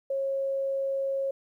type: tone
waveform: sine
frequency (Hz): 544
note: C#5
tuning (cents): -33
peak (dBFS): -26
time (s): 0.1-1.31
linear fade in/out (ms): 5
effects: 11-bit